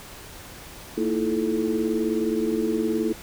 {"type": "tone cluster", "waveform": "sine", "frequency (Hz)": [228, 319.2, 338.3, 433.9], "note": ["A#3", "D#4", "E4", "A4"], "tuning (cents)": [-38, 44, 45, -24], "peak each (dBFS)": -27, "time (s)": [0.97, 3.13], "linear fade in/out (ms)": 10, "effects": ["pink hiss -42 dBFS RMS until 3.22 s"]}